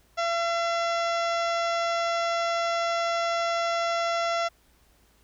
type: harmonic tone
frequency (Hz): 678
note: E5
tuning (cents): +49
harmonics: 1 / 2 / 3 / 4 / 5 / 6 / 7 / 8 / 9 / 10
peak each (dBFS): -26 / -29 / -35 / -40 / -39 / -44 / -46 / -41 / -48 / -48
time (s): 0.17-4.49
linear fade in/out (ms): 20
effects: added 55 Hz sine -63 dBFS peak until 5.23 s + pink hiss -63 dBFS RMS until 5.23 s